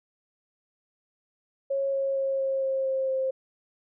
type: tone with pitch steps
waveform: sine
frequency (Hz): 548 / 544.5 / 541.1 / 537.7 / 534.2 / 530.9 / 527.5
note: C#5 / C#5 / C#5 / C5 / C5 / C5 / C5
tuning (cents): -20 / -31 / -42 / +47 / +36 / +25 / +14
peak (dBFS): -24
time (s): 1.7-3.31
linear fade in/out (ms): 10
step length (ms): 230
effects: none